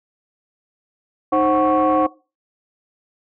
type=tone cluster; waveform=sine; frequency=309.7 / 530 / 742 / 1109 Hz; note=D#4 / C5 / F#5 / C#6; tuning=-8 / +22 / +5 / 0 cents; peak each=-18 dBFS; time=1.32-2.07 s; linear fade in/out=10 ms; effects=noise-tail reverb RT60 0.3 s tail -20 dB re dry + tanh soft clip ceiling -8 dBFS